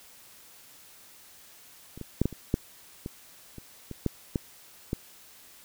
clicks, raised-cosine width 3 ms, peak -29 / -24 / -9 / -12 / -27 / -10 / -21 / -28 / -24 / -12 / -13 / -15 dBFS, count 12, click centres 1.976 / 2.013 / 2.216 / 2.256 / 2.327 / 2.541 / 3.061 / 3.583 / 3.913 / 4.063 / 4.358 / 4.931 s, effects white hiss -53 dBFS RMS until 5.64 s

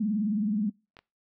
sine tone with vibrato, 210.7 Hz, G#3, 25 cents sharp, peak -24 dBFS, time 0-0.7 s, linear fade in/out 10 ms, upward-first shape triangle, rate 19 Hz, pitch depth 150 cents each way
clicks, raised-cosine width 0.3 ms, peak -32 dBFS, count 2, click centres 0.968 / 0.99 s
effects noise-tail reverb RT60 0.3 s tail -23 dB re dry

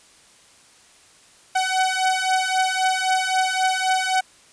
sawtooth beating tone pair, 750 / 753.8 Hz, F#5 / F#5, +23 / +32 cents, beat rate 3.8 Hz, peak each -18 dBFS, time 1.55-4.21 s, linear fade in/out 10 ms, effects white hiss -52 dBFS RMS until 4.52 s + resampled to 22050 Hz

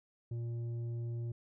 triangle tone with tanh clipping, 117.5 Hz, A#2, 14 cents sharp, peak -37 dBFS, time 0.31-1.32 s, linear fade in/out 5 ms, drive 11 dB, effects none

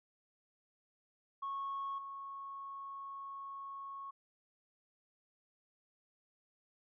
sine tone with level steps, 1100 Hz, C#6, 14 cents flat, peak -36 / -43 dBFS, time 1.42-4.11 s, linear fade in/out 10 ms, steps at 1.98 s, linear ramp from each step 5 ms, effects tanh soft clip ceiling -34 dBFS

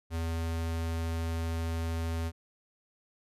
square tone, 82.41 Hz, E2, in tune, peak -31 dBFS, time 0.1-2.32 s, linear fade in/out 50 ms, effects resampled to 32000 Hz

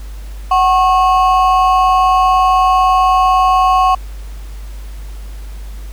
triangle ring-modulated tone, 918 Hz, A#5, 27 cents flat, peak -3 dBFS, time 0.51-3.95 s, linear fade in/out 5 ms, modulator 171 Hz, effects added 50 Hz sine -25 dBFS peak until 5.92 s + pink hiss -42 dBFS RMS until 5.92 s

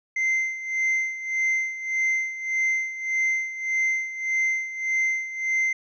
triangle tone with tremolo, 2079 Hz, C7, 12 cents flat, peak -18 dBFS, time 0.16-5.73 s, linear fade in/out 5 ms, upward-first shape sine, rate 1.7 Hz, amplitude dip 75%, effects resampled to 16000 Hz

